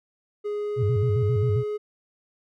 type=tone with pitch glide; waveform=triangle; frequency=415.3 to 420.1 Hz; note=G#4 to G#4; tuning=0 to +20 cents; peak=-24 dBFS; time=0.44-1.78 s; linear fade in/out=20 ms; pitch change=+20 cents; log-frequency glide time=0.56-1.31 s
type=tone with vibrato; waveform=sine; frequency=111.5 Hz; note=A2; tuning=23 cents sharp; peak=-20 dBFS; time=0.76-1.64 s; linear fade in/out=50 ms; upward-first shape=square; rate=7.5 Hz; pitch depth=190 cents each way
effects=none